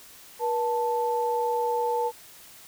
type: tone pair together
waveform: sine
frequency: 480.4 / 880.5 Hz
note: B4 / A5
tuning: -48 / +1 cents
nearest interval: minor seventh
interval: 1049 cents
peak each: -26 dBFS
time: 0.39-2.12 s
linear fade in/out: 50 ms
effects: white hiss -49 dBFS RMS until 2.67 s